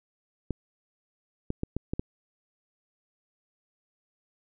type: clicks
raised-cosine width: 3 ms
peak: -16 dBFS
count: 6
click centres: 0.507 / 1.504 / 1.634 / 1.766 / 1.935 / 1.995 s
effects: none